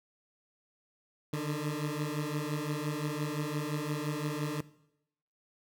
20% pulse beating tone pair, 146.7 / 152.5 Hz, D3 / D#3, -2 / -34 cents, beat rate 5.8 Hz, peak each -30 dBFS, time 1.33-4.61 s, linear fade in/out 5 ms, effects noise-tail reverb RT60 0.8 s tail -19 dB re dry

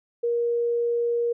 sine tone, 472.5 Hz, A#4, 23 cents sharp, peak -21 dBFS, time 0.23-1.33 s, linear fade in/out 10 ms, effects none

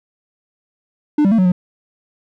triangle tone with pitch steps, 298.4 / 195.2 / 226.1 / 185 / 180 Hz, D4 / G3 / A3 / F#3 / F#3, +28 / -7 / +47 / 0 / -47 cents, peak -8 dBFS, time 1.18-1.52 s, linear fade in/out 5 ms, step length 68 ms, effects none

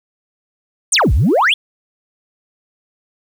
sine exponential two-way sweep, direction down then up, 9950 to 51.1 to 3582 Hz, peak -8 dBFS, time 0.92-1.54 s, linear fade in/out 5 ms, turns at 1.13 s, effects tanh soft clip ceiling -7 dBFS + 7-bit

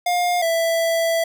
square tone pair in turn, 709 / 662.4 Hz, F5 / E5, +26 / +8 cents, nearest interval minor second, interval 118 cents, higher first, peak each -18 dBFS, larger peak neither, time 0.06-0.42 / 0.42-1.24 s, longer second, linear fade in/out 5 ms, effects none

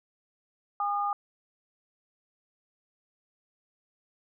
sine tone pair together, 813.6 / 1219 Hz, G#5 / D#6, -36 / -36 cents, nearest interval perfect fifth, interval 700 cents, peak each -29 / -29 dBFS, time 0.8-1.13 s, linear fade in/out 2 ms, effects none

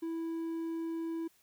triangle tone with hard clipping, 329 Hz, E4, 3 cents flat, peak -35 dBFS, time 0.02-1.28 s, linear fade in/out 10 ms, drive 6 dB, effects white hiss -68 dBFS RMS until 1.42 s

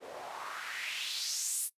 white noise with band-pass filter sweep, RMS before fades -38 dBFS, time 0-1.7 s, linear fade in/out 50 ms, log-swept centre 450 to 11000 Hz, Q 2.8, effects noise-tail reverb RT60 0.1 s tail -19 dB re dry + resampled to 32000 Hz

